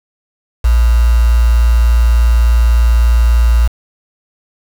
sine tone with quantisation, 58.27 Hz, A#1, in tune, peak -6 dBFS, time 0.64-3.68 s, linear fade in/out 10 ms, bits 4, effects none

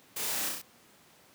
white noise with echo, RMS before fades -36 dBFS, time 0.16-0.49 s, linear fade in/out 5 ms, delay 32 ms, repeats 4, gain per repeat -2 dB, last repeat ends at 0.618 s, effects pink hiss -59 dBFS RMS until 1.34 s + high-pass 150 Hz 12 dB/octave

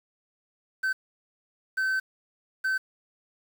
triangle tone bursts at uneven times, 1536 Hz, G6, 36 cents flat, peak -22 dBFS, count 3, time 0.83-0.93 / 1.77-2 / 2.64-2.78 s, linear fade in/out 10 ms, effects 8-bit

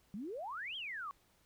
sine exponential two-way sweep, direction up then down, 185 to 3322 to 1083 Hz, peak -40 dBFS, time 0.14-1.11 s, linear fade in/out 0 ms, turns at 0.76 s, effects pink hiss -71 dBFS RMS until 1.45 s

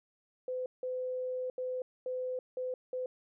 sine tone bursts at uneven times, 508 Hz, B4, 49 cents sharp, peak -33 dBFS, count 6, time 0.48-0.66 / 0.83-1.5 / 1.58-1.82 / 2.06-2.39 / 2.57-2.74 / 2.93-3.06 s, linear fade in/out 2 ms, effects none

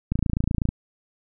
click train, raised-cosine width 5 ms, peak -10 dBFS, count 17, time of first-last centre 0.12-0.689 s, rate 28.1 Hz, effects none

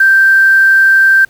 sine tone with quantisation, 1568 Hz, G6, in tune, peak -4 dBFS, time 0-1.25 s, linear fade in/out 5 ms, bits 5, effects pink hiss -49 dBFS RMS until 1.29 s

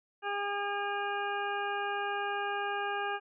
harmonic tone, 405.3 Hz, G#4, 42 cents flat, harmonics 1 / 2 / 3 / 4 / 6 / 7, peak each -38 / -35 / -39 / -37 / -44 / -45 dBFS, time 0.22-3.2 s, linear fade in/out 50 ms, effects none

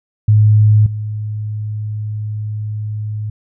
sine tone with level steps, 106.5 Hz, G#2, 44 cents sharp, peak -6 / -19 dBFS, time 0.28-3.3 s, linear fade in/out 5 ms, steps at 0.86 s, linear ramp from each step 5 ms, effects none

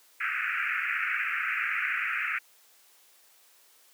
pink band-pass noise, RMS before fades -30 dBFS, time 0.2-2.39 s, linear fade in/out 10 ms, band 1300 to 2600 Hz, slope 96 dB/octave, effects white hiss -60 dBFS RMS until 3.93 s + high-pass 400 Hz 12 dB/octave

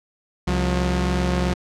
sawtooth tone pair together, 67.6 / 179.7 Hz, C#2 / F3, -43 / +50 cents, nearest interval octave + perfect fourth, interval 1693 cents, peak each -18 dBFS, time 0.47-1.54 s, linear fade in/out 10 ms, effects low-pass 7000 Hz 12 dB/octave

